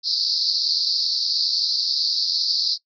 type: band-pass noise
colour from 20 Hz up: pink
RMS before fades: -22 dBFS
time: 0.03-2.78 s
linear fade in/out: 50 ms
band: 4200 to 5100 Hz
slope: 96 dB/octave
effects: noise-tail reverb RT60 0.1 s tail -21 dB re dry